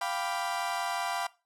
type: chord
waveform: 35% pulse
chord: G dominant seventh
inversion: third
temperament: equal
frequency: 698.5 / 784 / 987.8 / 1174.7 Hz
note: F5 / G5 / B5 / D6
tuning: 0 / 0 / 0 / 0 cents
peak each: -33 / -34 / -34 / -37 dBFS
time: 0.01-1.27 s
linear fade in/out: 5 ms
effects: noise-tail reverb RT60 0.3 s tail -19 dB re dry + low-pass 12000 Hz 12 dB/octave